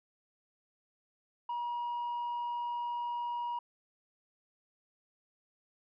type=tone; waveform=sine; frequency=957 Hz; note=A#5; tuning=45 cents sharp; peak=-31 dBFS; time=1.49-3.59 s; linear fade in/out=5 ms; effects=tanh soft clip ceiling -32 dBFS